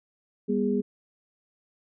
sine tone cluster, 200 / 243.9 / 411.4 Hz, G3 / B3 / G#4, +35 / -21 / -16 cents, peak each -27 dBFS, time 0.48-0.82 s, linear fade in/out 20 ms, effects none

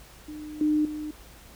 sine tone with level steps, 303.2 Hz, D#4, 45 cents flat, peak -36 / -20 / -31 dBFS, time 0.28-1.11 s, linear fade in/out 5 ms, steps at 0.61 / 0.85 s, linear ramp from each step 2 ms, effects added 54 Hz sine -51 dBFS peak until 1.55 s + pink hiss -51 dBFS RMS until 1.55 s

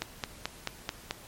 click train, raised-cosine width 0.2 ms, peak -13 dBFS, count 6, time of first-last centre 0.02-1.109 s, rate 4.59 Hz, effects pink hiss -50 dBFS RMS until 1.27 s + MP3 64 kbps

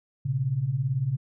sine beating tone pair, 118 / 136 Hz, A#2 / C#3, +22 / -33 cents, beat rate 18 Hz, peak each -29 / -25 dBFS, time 0.25-1.17 s, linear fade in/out 10 ms, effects none

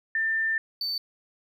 sine / triangle tone pair in turn, 1790 / 4541 Hz, A6 / C#8, +29 / +41 cents, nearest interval octave + major third, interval 1612 cents, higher second, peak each -23 / -26 dBFS, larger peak first, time 0.15-0.58 / 0.81-0.98 s, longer first, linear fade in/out 2 ms, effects none

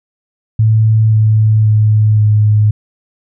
sine tone with pitch steps, 110 / 108.67 / 107.36 / 106.07 Hz, A2 / A2 / A2 / G#2, 0 / -21 / -42 / +37 cents, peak -6 dBFS, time 0.59-2.71 s, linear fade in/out 5 ms, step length 530 ms, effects none

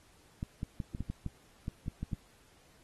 clicks, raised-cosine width 5 ms, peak -23 dBFS, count 11, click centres 0.429 / 0.631 / 0.802 / 0.949 / 1.006 / 1.1 / 1.263 / 1.681 / 1.881 / 2.03 / 2.132 s, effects pink hiss -64 dBFS RMS until 2.83 s + AAC 32 kbps

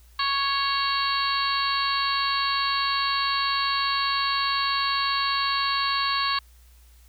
harmonic tone with a mistuned harmonic, 554.4 Hz, C#5, in tune, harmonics 2 / 3 / 4 / 5 / 6 / 7 / 8, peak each -25 / -31 / -35 / -33 / -35 / -31 / -29 dBFS, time 0.19-6.39 s, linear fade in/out 5 ms, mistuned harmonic 6, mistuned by -50 cents, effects added 60 Hz sine -50 dBFS peak until 7.08 s + white hiss -60 dBFS RMS until 7.08 s

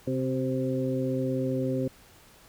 harmonic tone with a mistuned harmonic, 130.81 Hz, C3, in tune, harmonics 1 / 2 / 3 / 4, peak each -31 / -29 / -33 / -32 dBFS, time 0.07-1.88 s, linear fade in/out 5 ms, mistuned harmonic 3, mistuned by -28 cents, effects pink hiss -55 dBFS RMS until 2.48 s

